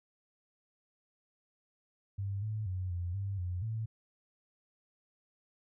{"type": "tone with pitch steps", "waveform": "sine", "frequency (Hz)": [99, 107.7, 92.3, 87.9, 98.7, 89.5, 111.1], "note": ["G2", "A2", "F#2", "F2", "G2", "F2", "A2"], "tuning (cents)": [18, -37, -4, 12, 12, 43, 17], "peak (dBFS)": -33, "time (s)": [2.18, 3.86], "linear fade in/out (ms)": 10, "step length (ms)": 240, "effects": []}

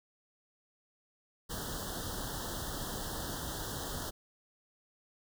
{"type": "band-stop noise", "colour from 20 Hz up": "pink", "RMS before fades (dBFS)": -39, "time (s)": [1.49, 4.11], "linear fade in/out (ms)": 20, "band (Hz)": [1800, 3000], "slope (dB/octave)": 96, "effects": []}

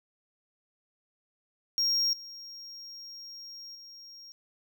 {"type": "tone with level steps", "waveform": "triangle", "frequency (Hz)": 5580, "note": "F8", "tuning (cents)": -2, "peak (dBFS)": [-23, -41, -45], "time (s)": [1.78, 4.32], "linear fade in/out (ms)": 0, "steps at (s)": [2.13, 3.75], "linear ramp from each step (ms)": 2, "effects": []}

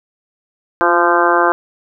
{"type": "harmonic tone with a mistuned harmonic", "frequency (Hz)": 172.5, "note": "F3", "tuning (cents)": -21, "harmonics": [2, 3, 4, 5, 6, 7, 8, 9], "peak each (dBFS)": [-17, -19, -18, -19, -17, -18, -21, -18], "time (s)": [0.81, 1.52], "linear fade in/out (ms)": 0, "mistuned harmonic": 2, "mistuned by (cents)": 23, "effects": []}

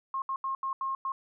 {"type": "tone bursts at uneven times", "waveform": "sine", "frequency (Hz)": 1073, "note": "C6", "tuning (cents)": 43, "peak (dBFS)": -29, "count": 6, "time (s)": [[0.14, 0.22], [0.29, 0.36], [0.44, 0.55], [0.63, 0.73], [0.81, 0.95], [1.05, 1.12]], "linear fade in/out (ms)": 2, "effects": []}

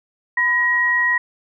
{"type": "tone pair together", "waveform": "sine", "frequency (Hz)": [1005, 1897.2], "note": ["B5", "A#6"], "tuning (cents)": [30, 30], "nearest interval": "major seventh", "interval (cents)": 1100, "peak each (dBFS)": [-24, -15], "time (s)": [0.37, 1.18], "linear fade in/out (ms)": 5, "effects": []}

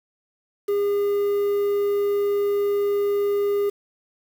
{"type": "tone with quantisation", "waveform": "triangle", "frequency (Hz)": 405.9, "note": "G#4", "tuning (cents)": -40, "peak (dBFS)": -17, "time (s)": [0.68, 3.7], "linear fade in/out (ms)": 10, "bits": 7, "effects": []}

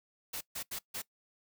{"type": "noise bursts at uneven times", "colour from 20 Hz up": "white", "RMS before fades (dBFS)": -39, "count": 4, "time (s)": [[0.33, 0.41], [0.55, 0.63], [0.71, 0.79], [0.94, 1.02]], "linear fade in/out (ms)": 10, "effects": ["noise-tail reverb RT60 0.1 s tail -20 dB re dry"]}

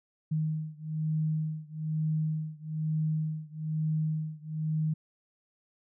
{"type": "beating tone pair", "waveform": "sine", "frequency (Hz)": [155.56, 156.66], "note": ["D#3", "D#3"], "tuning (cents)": [0, 12], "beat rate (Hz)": 1.1, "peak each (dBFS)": [-31, -32], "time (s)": [0.31, 4.94], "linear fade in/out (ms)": 10, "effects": []}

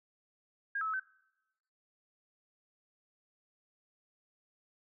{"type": "tone with pitch steps", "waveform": "sine", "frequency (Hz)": [1621, 1302, 1293, 1534], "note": ["G#6", "E6", "E6", "G6"], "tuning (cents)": [-42, -22, -34, -38], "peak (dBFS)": -32, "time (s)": [0.75, 0.998], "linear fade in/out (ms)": 5, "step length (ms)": 62, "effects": ["noise-tail reverb RT60 0.9 s tail -22 dB re dry"]}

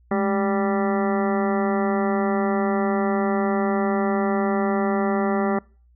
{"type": "harmonic tone with a mistuned harmonic", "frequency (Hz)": 196, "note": "G3", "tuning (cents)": 0, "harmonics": [1, 2, 3, 4, 5, 6, 7, 9, 10], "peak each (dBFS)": [-22, -25, -28, -28, -36, -32, -34, -38, -37], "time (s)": [0.11, 5.59], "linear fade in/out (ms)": 5, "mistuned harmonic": 1, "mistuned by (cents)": 110, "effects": ["noise-tail reverb RT60 0.4 s tail -26 dB re dry", "added 60 Hz sine -53 dBFS peak until 5.95 s"]}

